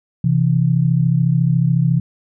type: tone pair together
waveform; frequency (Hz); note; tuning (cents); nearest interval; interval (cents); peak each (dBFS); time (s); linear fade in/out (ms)
sine; 130.81 / 164.81; C3 / E3; 0 / 0; major third; 400; -15; 0.24-2; 5
effects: none